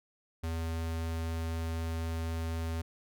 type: tone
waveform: square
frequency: 82 Hz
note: E2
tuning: 9 cents flat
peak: -33 dBFS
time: 0.43-2.82 s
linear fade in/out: 10 ms
effects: none